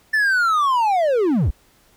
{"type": "linear sweep", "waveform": "triangle", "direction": "down", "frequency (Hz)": [1784, 42.3], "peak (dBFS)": -13, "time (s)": [0.13, 1.51], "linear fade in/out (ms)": 10, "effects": ["pink hiss -56 dBFS RMS until 1.96 s"]}